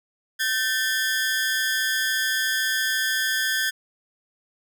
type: ring-modulated tone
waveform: sawtooth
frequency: 1661.2 Hz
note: G#6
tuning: in tune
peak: -15 dBFS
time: 0.39-3.71 s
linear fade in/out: 20 ms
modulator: 117 Hz
effects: none